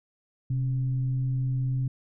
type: tone with frequency modulation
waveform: sine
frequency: 128.7 Hz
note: C3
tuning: 28 cents flat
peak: -24 dBFS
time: 0.5-1.88 s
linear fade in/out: 5 ms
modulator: 147 Hz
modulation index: 0.25
effects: none